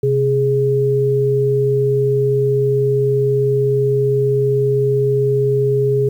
sine tone pair together, 130.81 / 415.3 Hz, C3 / G#4, 0 / 0 cents, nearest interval octave + minor sixth, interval 2000 cents, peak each -17 / -14 dBFS, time 0.03-6.09 s, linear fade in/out 5 ms, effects 8-bit

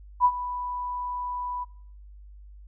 sine tone with ADSR envelope, 987.8 Hz, B5, in tune, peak -14 dBFS, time 0.2-1.65 s, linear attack 48 ms, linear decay 62 ms, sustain -15 dB, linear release 23 ms, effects noise-tail reverb RT60 0.6 s tail -23 dB re dry + added 50 Hz sine -44 dBFS peak until 2.67 s

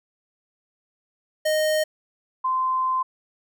square / sine tone pair in turn, 619 / 1036.1 Hz, D#5 / C6, -9 / -17 cents, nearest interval major sixth, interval 892 cents, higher second, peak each -20 dBFS, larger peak neither, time 1.45-1.84 / 2.44-3.03 s, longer second, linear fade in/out 10 ms, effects none

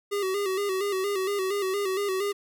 square tone with vibrato, 391.4 Hz, G4, 3 cents flat, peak -26 dBFS, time 0.11-2.33 s, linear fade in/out 20 ms, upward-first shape square, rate 4.3 Hz, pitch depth 64 cents each way, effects none

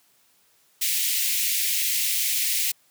white high-pass noise, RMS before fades -24 dBFS, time 0.81-2.72 s, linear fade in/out 10 ms, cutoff 2000 Hz, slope 48 dB/octave, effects white hiss -62 dBFS RMS until 2.9 s + high-pass 80 Hz 12 dB/octave

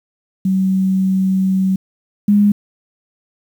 sine tone pair in turn, 189.8 / 205.2 Hz, F#3 / G#3, +44 / -21 cents, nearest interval minor second, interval 135 cents, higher second, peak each -12 / -8 dBFS, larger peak second, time 0.45-1.76 / 2.28-2.52 s, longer first, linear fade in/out 5 ms, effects 7-bit

